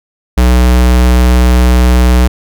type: tone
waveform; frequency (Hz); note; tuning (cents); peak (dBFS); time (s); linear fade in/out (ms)
square; 61.74; B1; 0; -5; 0.37-2.28; 10
effects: none